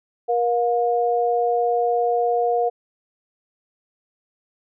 sine tone pair together, 475.2 / 712 Hz, A#4 / F5, +33 / +33 cents, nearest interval perfect fifth, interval 700 cents, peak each -20 dBFS, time 0.28-2.7 s, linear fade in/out 20 ms, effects none

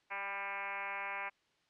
sine tone with frequency modulation, 1588 Hz, G6, 22 cents sharp, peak -37 dBFS, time 0.1-1.3 s, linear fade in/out 20 ms, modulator 199 Hz, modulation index 4.4, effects white hiss -73 dBFS RMS until 1.69 s + low-pass 4000 Hz 12 dB/octave

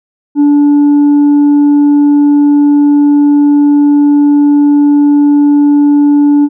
triangle tone with tanh clipping, 290 Hz, D4, 22 cents flat, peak -4 dBFS, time 0.35-6.49 s, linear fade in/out 50 ms, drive 7 dB, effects none

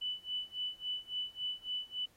sine tone with tremolo, 2984 Hz, F#7, 14 cents sharp, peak -33 dBFS, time 0.01-2.06 s, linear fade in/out 10 ms, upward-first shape sine, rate 3.6 Hz, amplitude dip 95%, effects pink hiss -68 dBFS RMS until 2.16 s + AAC 48 kbps

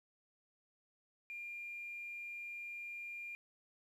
triangle tone, 2400 Hz, D7, 37 cents sharp, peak -40 dBFS, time 1.3-3.35 s, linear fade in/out 0 ms, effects tanh soft clip ceiling -41 dBFS + 12-bit

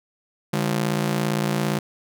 sawtooth ring-modulated tone, 174.61 Hz, F3, in tune, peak -14 dBFS, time 0.53-1.79 s, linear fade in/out 5 ms, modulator 28.8 Hz, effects none

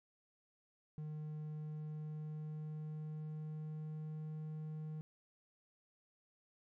triangle tone with pitch glide, 152.9 to 155.03 Hz, D#3 to D#3, -30 to -6 cents, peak -40 dBFS, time 0.98-5.01 s, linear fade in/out 0 ms, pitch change +24 cents, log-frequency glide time 1.54-4.34 s, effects none

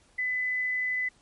sine tone, 2006 Hz, B6, 26 cents sharp, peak -26 dBFS, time 0.18-1.09 s, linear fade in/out 10 ms, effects pink hiss -62 dBFS RMS until 1.21 s + MP3 48 kbps

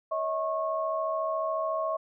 sine tone cluster, 567 / 641 / 1093 Hz, C#5 / E5 / C#6, +39 / -49 / -25 cents, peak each -38 / -29 / -31 dBFS, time 0.11-1.97 s, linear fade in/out 10 ms, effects none

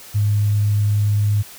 sine tone, 103.83 Hz, G#2, in tune, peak -14 dBFS, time 0.14-1.43 s, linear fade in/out 20 ms, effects white hiss -40 dBFS RMS until 1.58 s

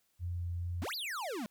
sine tone with vibrato, 87.2 Hz, F2, 2 cents flat, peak -34 dBFS, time 0.19-0.86 s, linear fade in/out 50 ms, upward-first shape sine, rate 2.3 Hz, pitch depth 10 cents each way
square exponential two-way sweep, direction up then down, 196 to 5000 to 196 Hz, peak -37 dBFS, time 0.82-1.46 s, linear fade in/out 0 ms, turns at 0.95 s
effects white hiss -75 dBFS RMS until 1.5 s

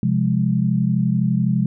sine chord, F minor, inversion second, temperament equal with one note detuned, 130.81 / 174.61 / 206.5 Hz, C3 / F3 / Ab3, 0 / 0 / -10 cents, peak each -20 dBFS, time 0.03-1.66 s, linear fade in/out 2 ms, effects none

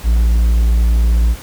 triangle tone, 57.2 Hz, A#1, 32 cents flat, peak -7 dBFS, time 0.03-1.36 s, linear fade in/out 50 ms, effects pink hiss -35 dBFS RMS until 1.42 s

